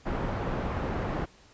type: low-pass noise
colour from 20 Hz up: pink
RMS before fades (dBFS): -31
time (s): 0.05-1.26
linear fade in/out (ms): 20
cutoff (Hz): 1300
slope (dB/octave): 12
effects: pink hiss -57 dBFS RMS until 1.53 s + resampled to 16000 Hz